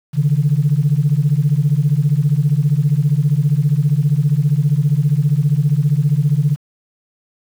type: beating tone pair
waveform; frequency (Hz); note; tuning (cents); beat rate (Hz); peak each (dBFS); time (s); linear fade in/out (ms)
sine; 138.59 / 153.59; C#3 / D#3; 0 / -22; 15; -14; 0.13-6.57; 50
effects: tanh soft clip ceiling -5 dBFS + 7-bit